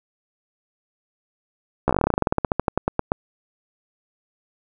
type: slowing click train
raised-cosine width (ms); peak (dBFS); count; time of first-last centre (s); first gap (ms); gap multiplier
1; -4; 25; 1.88-3.119; 14; 1.1
effects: none